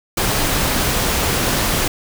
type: noise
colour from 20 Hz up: pink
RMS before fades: -18 dBFS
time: 0.17-1.88 s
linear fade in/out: 5 ms
effects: none